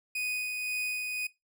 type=tone with tremolo; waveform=40% pulse; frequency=2489 Hz; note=D#7; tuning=in tune; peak=-29 dBFS; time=0.15-1.27 s; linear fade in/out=5 ms; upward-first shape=sine; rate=1.9 Hz; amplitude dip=30%; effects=noise-tail reverb RT60 0.2 s tail -20 dB re dry